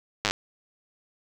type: slowing click train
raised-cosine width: 0.2 ms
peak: -6 dBFS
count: 7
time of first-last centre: 0.25-0.31 s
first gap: 9 ms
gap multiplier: 1.04
effects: none